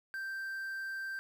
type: tone with quantisation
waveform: triangle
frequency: 1568 Hz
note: G6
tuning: in tune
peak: -35 dBFS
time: 0.14-1.19 s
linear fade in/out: 0 ms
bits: 10
effects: none